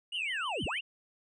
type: tone with vibrato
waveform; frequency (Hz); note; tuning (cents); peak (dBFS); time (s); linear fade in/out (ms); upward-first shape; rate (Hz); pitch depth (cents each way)
triangle; 2800; F7; +4; -35; 0.12-0.79; 5; triangle; 6.5; 200
type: linear two-way sweep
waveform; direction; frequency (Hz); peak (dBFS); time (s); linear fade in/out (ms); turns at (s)
sine; down then up; 2992 to 35.02 to 2992; -33; 0.14-0.81; 10; 0.65
effects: resampled to 24000 Hz